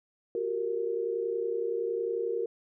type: tone cluster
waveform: sine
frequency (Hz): 363.4 / 394.1 / 464.6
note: F#4 / G4 / A#4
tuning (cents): -31 / +9 / -6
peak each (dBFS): -35 / -35 / -30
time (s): 0.35-2.46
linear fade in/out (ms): 2
effects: none